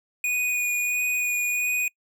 square tone with vibrato, 2466 Hz, D#7, 16 cents flat, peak -23 dBFS, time 0.24-1.88 s, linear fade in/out 2 ms, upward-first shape sine, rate 1.5 Hz, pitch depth 11 cents each way, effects noise-tail reverb RT60 0.1 s tail -26 dB re dry

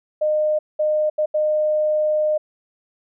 sine tone bursts at uneven times, 611 Hz, D#5, 32 cents flat, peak -16 dBFS, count 4, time 0.21-0.59 / 0.79-1.1 / 1.18-1.26 / 1.34-2.38 s, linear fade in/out 10 ms, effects none

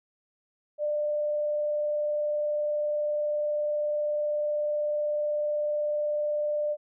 sine tone with vibrato, 596 Hz, D5, 25 cents sharp, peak -25 dBFS, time 0.78-6.77 s, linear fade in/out 50 ms, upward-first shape triangle, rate 20 Hz, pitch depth 22 cents each way, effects none

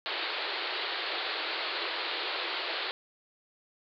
white band-pass noise, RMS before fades -34 dBFS, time 0.06-2.91 s, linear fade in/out 0 ms, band 320 to 4500 Hz, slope 96 dB/octave, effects none

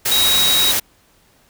sine tone in noise, 3816 Hz, A#7, 40 cents sharp, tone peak -14 dBFS, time 0.11-0.72 s, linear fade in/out 10 ms, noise white, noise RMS -18 dBFS, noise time 0.05-0.8 s, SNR +1 dB, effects pink hiss -55 dBFS RMS until 1.49 s

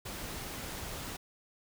pink noise, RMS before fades -41 dBFS, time 0.05-1.17 s, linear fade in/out 10 ms, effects none

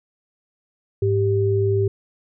sine tone pair together, 104.1 / 392 Hz, G#2 / G4, +5 / 0 cents, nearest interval octave + major seventh, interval 2295 cents, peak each -19 dBFS, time 1.02-1.88 s, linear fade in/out 5 ms, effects none

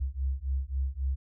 sine beating tone pair, 65.2 / 68.9 Hz, C2 / C#2, -5 / -10 cents, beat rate 3.7 Hz, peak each -31 dBFS, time 0-1.16 s, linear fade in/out 20 ms, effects none

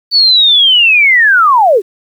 sine linear sweep, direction down, 4544 to 349.2 Hz, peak -4 dBFS, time 0.11-1.82 s, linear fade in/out 50 ms, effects 7-bit

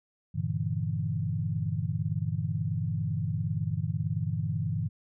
sine chord, E half-diminished seventh, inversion first, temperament equal, 98 / 116.54 / 146.83 / 164.81 Hz, G2 / Bb2 / D3 / E3, 0 / 0 / 0 / 0 cents, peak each -33 dBFS, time 0.34-4.89 s, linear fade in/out 20 ms, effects none

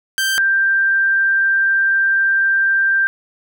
sawtooth / sine tone pair in turn, 1568 / 1578 Hz, G6 / G6, 0 / +11 cents, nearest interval unison, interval 11 cents, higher second, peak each -12 dBFS, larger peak neither, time 0.18-0.38 / 0.38-3.07 s, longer second, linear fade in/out 0 ms, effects none

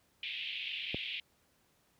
white band-pass noise, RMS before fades -40 dBFS, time 0.23-1.2 s, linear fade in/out 2 ms, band 2300 to 3400 Hz, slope 48 dB/octave
click, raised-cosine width 2 ms, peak -22 dBFS, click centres 0.945 s
effects pink hiss -71 dBFS RMS until 1.99 s + high-pass 60 Hz 12 dB/octave

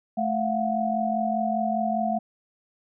sine tone cluster, 217.6 / 683 / 728 Hz, A3 / F5 / F#5, -19 / -39 / -28 cents, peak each -27 dBFS, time 0.17-2.19 s, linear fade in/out 10 ms, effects none

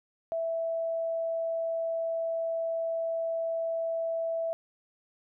sine tone, 659.3 Hz, E5, in tune, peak -28 dBFS, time 0.32-4.53 s, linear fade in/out 0 ms, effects none

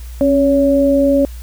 sine tone pair together, 274.1 / 563 Hz, C#4 / C#5, -19 / +27 cents, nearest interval octave, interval 1246 cents, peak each -12 dBFS, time 0.21-1.25 s, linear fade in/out 0 ms, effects added 60 Hz sine -27 dBFS peak until 1.42 s + white hiss -43 dBFS RMS until 1.42 s

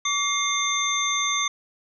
sine tone cluster, 1143 / 2120 / 3579 / 6280 Hz, D6 / C7 / A7 / G8, -47 / +22 / +29 / +2 cents, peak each -27 dBFS, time 0.05-1.48 s, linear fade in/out 5 ms, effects none

